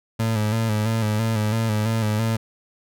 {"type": "tone with vibrato", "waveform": "30% pulse", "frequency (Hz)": 109.7, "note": "A2", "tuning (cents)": -5, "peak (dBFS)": -17, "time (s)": [0.19, 2.37], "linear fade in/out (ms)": 10, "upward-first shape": "square", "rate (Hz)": 3, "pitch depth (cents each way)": 48, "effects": []}